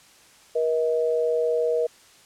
sine tone pair together, 477 / 636 Hz, A#4 / D#5, +40 / +38 cents, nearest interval perfect fourth, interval 498 cents, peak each -21 / -26 dBFS, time 0.55-1.87 s, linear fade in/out 10 ms, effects white hiss -53 dBFS RMS until 2.25 s + low-pass 9000 Hz 12 dB/octave

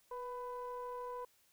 triangle ring-modulated tone, 253.2 Hz, B3, 43 cents sharp, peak -36 dBFS, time 0.11-1.25 s, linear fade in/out 5 ms, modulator 743 Hz, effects white hiss -71 dBFS RMS until 1.52 s

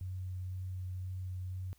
sine tone with vibrato, 92.3 Hz, F#2, 4 cents flat, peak -37 dBFS, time 0.01-1.73 s, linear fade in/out 0 ms, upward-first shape sine, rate 2 Hz, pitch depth 10 cents each way, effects added 60 Hz sine -68 dBFS peak until 1.78 s + white hiss -70 dBFS RMS until 1.78 s

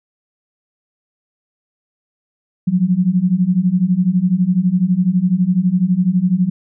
sine beating tone pair, 174.8 / 186.8 Hz, F3 / F#3, +2 / +17 cents, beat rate 12 Hz, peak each -16 / -14 dBFS, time 2.67-6.5 s, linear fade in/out 10 ms, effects none

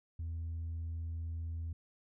triangle tone with tanh clipping, 82.41 Hz, E2, in tune, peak -37 dBFS, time 0.19-1.73 s, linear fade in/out 5 ms, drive 6 dB, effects none

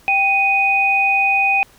sine tone pair together, 784 / 2489 Hz, G5 / D#7, 0 / 0 cents, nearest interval octave + minor sixth, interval 2000 cents, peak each -18 / -14 dBFS, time 0.08-1.63 s, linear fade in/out 0 ms, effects pink hiss -50 dBFS RMS until 1.78 s

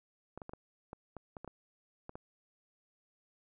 clicks, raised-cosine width 1 ms, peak -30 dBFS, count 11, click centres 0.376 / 0.418 / 0.494 / 0.535 / 0.931 / 1.167 / 1.368 / 1.446 / 1.477 / 2.094 / 2.155 s, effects none

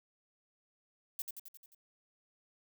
violet noise with echo, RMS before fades -38 dBFS, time 1.19-1.22 s, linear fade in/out 2 ms, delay 88 ms, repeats 6, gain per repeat -4 dB, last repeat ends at 1.748 s, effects none

